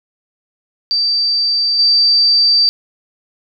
sine tone with level steps, 4655 Hz, D8, 16 cents flat, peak -12 / -8 dBFS, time 0.91-2.69 s, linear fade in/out 0 ms, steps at 1.79 s, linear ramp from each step 2 ms, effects none

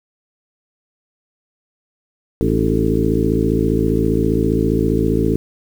harmonic tone with a mistuned harmonic, 55 Hz, A1, in tune, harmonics 1 / 2 / 3 / 4 / 5 / 6 / 7 / 8, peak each -22 / -22 / -22 / -22 / -22 / -22 / -22 / -22 dBFS, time 2.41-5.36 s, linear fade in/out 0 ms, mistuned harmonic 6, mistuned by -58 cents, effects 7-bit

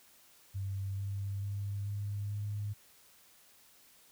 sine tone with pitch steps, 97.6 / 99.02 / 100.46 / 101.92 / 103.4 Hz, G2 / G2 / G2 / G#2 / G#2, -7 / +18 / +43 / -32 / -7 cents, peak -34 dBFS, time 0.54-2.74 s, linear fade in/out 20 ms, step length 440 ms, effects white hiss -62 dBFS RMS until 4.11 s

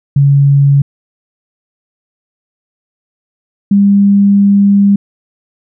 sine tone pair in turn, 140.4 / 200.3 Hz, C#3 / G3, +22 / +38 cents, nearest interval tritone, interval 616 cents, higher second, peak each -4 dBFS, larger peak neither, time 0.16-0.82 / 3.71-4.96 s, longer second, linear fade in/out 5 ms, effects none

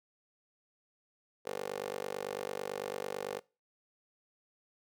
15% pulse tone with high-pass filter, 49 Hz, G1, in tune, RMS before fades -39 dBFS, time 1.45-3.4 s, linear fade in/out 20 ms, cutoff 470 Hz, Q 2.7, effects noise-tail reverb RT60 0.3 s tail -22 dB re dry

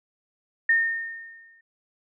sine tone with exponential decay, 1828 Hz, A#6, 34 cents flat, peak -15 dBFS, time 0.69-1.61 s, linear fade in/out 5 ms, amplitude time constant 200 ms, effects none

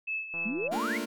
sine tone with tremolo, 2609 Hz, E7, 18 cents flat, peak -29 dBFS, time 0.07-0.68 s, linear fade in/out 10 ms, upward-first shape sine, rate 3.6 Hz, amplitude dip 70%
click train, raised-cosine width 1 ms, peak -33 dBFS, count 73, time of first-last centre 0.34-0.769 s, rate 168 Hz
sine exponential sweep, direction up, 196 to 2300 Hz, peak -30 dBFS, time 0.45-0.98 s, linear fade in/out 10 ms
sawtooth chord, Bb major seventh, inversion third, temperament just, 218.5 / 233.1 / 291.4 / 349.6 Hz, A3 / Bb3 / D4 / F4, -12 / 0 / -13 / +2 cents, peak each -33 / -31 / -32 / -34 dBFS, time 0.71-1.06 s, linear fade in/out 20 ms
effects none

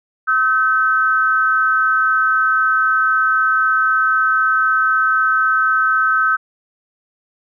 sine tone pair together, 1289 / 1532.9 Hz, E6 / G6, -39 / -39 cents, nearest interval minor third, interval 300 cents, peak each -15 dBFS, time 0.27-6.37 s, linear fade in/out 20 ms, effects none

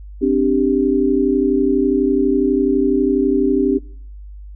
sine chord, C suspended second, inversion none, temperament equal, 261.6 / 293.7 / 392 Hz, C4 / D4 / G4, 0 / 0 / 0 cents, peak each -17 dBFS, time 0.21-3.79 s, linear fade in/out 20 ms, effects noise-tail reverb RT60 0.6 s tail -24 dB re dry + added 50 Hz sine -32 dBFS peak until 4.55 s

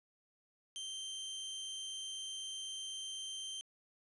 sawtooth tone, 3136 Hz, G7, in tune, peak -38 dBFS, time 0.76-3.61 s, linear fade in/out 0 ms, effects resampled to 24000 Hz + 11-bit

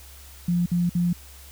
sine tone bursts, 174.61 Hz, F3, in tune, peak -19 dBFS, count 3, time 0.48-1.13 s, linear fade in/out 5 ms, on 180 ms, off 55 ms, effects added 68 Hz sine -45 dBFS peak until 1.51 s + white hiss -48 dBFS RMS until 1.51 s

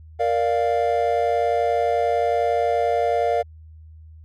triangle chord, Bb major, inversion none, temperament equal, 466.2 / 587.3 / 698.5 Hz, Bb4 / D5 / F5, 0 / 0 / 0 cents, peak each -21 / -22 / -19 dBFS, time 0.19-3.43 s, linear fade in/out 20 ms, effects added 79 Hz sine -41 dBFS peak until 4.24 s

